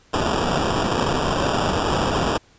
white noise with sample-and-hold, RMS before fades -21 dBFS, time 0.13-2.38 s, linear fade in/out 10 ms, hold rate 2100 Hz, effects pink hiss -55 dBFS RMS until 2.58 s + resampled to 16000 Hz

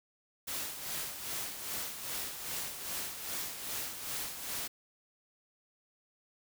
white noise with tremolo, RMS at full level -37 dBFS, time 0.47-4.68 s, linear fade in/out 10 ms, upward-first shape sine, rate 2.5 Hz, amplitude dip 55%, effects none

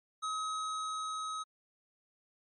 square tone with level ramp, 1272 Hz, D#6, 38 cents sharp, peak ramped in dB -34 to -37 dBFS, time 0.22-1.44 s, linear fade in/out 20 ms, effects MP3 48 kbps

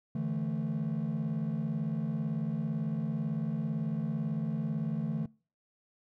triangle chord, D suspended second, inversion none, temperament equal, 146.83 / 164.81 / 220 Hz, D3 / E3 / A3, 0 / 0 / 0 cents, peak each -32 dBFS, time 0.15-5.26 s, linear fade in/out 5 ms, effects noise-tail reverb RT60 0.4 s tail -25 dB re dry + tanh soft clip ceiling -24 dBFS

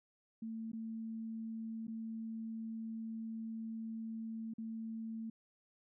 sine tone with dropouts, 224 Hz, A3, 31 cents sharp, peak -40 dBFS, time 0.42-5.3 s, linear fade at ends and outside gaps 5 ms, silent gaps 0.718-0.731 / 1.87-1.879 / 4.538-4.582 s, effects none

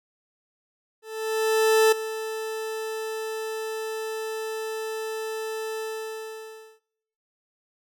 40% pulse tone with ADSR envelope, 440 Hz, A4, in tune, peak -14 dBFS, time 1.02-6.8 s, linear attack 900 ms, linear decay 8 ms, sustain -14 dB, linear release 1000 ms, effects noise-tail reverb RT60 0.8 s tail -25 dB re dry

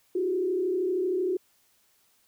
sine tone with frequency modulation, 368.4 Hz, F#4, 7 cents flat, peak -24 dBFS, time 0.15-1.37 s, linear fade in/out 5 ms, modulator 32.9 Hz, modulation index 0.81, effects white hiss -66 dBFS RMS until 2.27 s

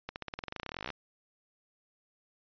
accelerating click train, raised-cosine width 0.3 ms, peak -21 dBFS, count 25, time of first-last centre 0.09-0.903 s, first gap 69 ms, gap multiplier 0.93, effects resampled to 11025 Hz

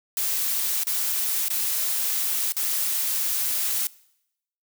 blue noise with dropouts, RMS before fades -25 dBFS, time 0.17-3.87 s, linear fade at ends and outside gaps 2 ms, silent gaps 0.836-0.869 / 1.484-1.502 / 2.522-2.566 s, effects noise-tail reverb RT60 0.8 s tail -22 dB re dry

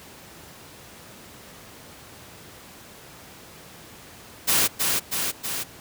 white noise with echo, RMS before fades -20 dBFS, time 4.47-4.68 s, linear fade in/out 20 ms, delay 320 ms, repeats 3, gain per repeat -3 dB, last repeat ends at 5.64 s, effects pink hiss -45 dBFS RMS until 5.8 s + high-pass 80 Hz 12 dB/octave

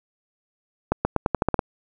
accelerating click train, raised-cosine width 1 ms, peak -5 dBFS, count 9, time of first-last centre 0.92-1.592 s, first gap 130 ms, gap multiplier 0.87, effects none

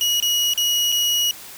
30% pulse tone with dropouts, 2906 Hz, F#7, 32 cents flat, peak -14 dBFS, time 0.01-1.31 s, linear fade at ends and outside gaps 1 ms, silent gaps 0.201-0.225 / 0.536-0.576 / 0.919-0.923 s, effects white hiss -39 dBFS RMS until 1.57 s

